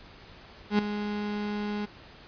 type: tone with ADSR envelope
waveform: 35% pulse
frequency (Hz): 207.7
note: G#3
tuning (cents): 0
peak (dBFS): -17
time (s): 0.7-1.86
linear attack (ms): 89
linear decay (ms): 4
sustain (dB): -11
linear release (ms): 14
effects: pink hiss -50 dBFS RMS until 2.27 s + resampled to 11025 Hz